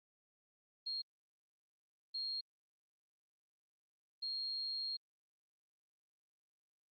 sine tone bursts at uneven times, 4247 Hz, C8, 25 cents sharp, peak -38 dBFS, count 3, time 0.86-1.02 / 2.14-2.41 / 4.22-4.97 s, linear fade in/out 10 ms, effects Opus 24 kbps

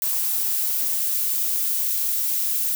violet noise with high-pass filter sweep, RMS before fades -23 dBFS, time 0.02-2.75 s, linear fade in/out 0 ms, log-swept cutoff 940 to 220 Hz, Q 4.8, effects none

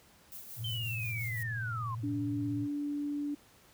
violet noise with tremolo, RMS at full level -45 dBFS, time 0.32-1.43 s, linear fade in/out 0 ms, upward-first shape sine, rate 5.7 Hz, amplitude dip 45%
sine tone with vibrato, 114.3 Hz, A#2, 34 cents flat, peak -35 dBFS, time 0.56-2.68 s, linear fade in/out 50 ms, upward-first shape sine, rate 17 Hz, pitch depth 130 cents each way
sine linear sweep, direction down, 3136 to 1013 Hz, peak -36 dBFS, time 0.64-1.95 s, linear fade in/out 5 ms
sine tone with pitch glide, 288.6 to 290.3 Hz, D4 to D4, -30 to -20 cents, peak -32 dBFS, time 2.03-3.35 s, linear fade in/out 10 ms, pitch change +10 cents, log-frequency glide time 2.53-2.79 s
effects pink hiss -61 dBFS RMS until 3.73 s + high-pass 60 Hz 12 dB/octave

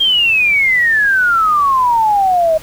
sine exponential sweep, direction down, 3239 to 622.3 Hz, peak -9 dBFS, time 0-2.58 s, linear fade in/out 10 ms, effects pink hiss -36 dBFS RMS until 2.62 s

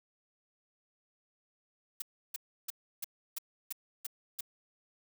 blue noise bursts, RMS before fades -37 dBFS, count 8, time 2-4.408 s, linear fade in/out 5 ms, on 21 ms, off 320 ms, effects none

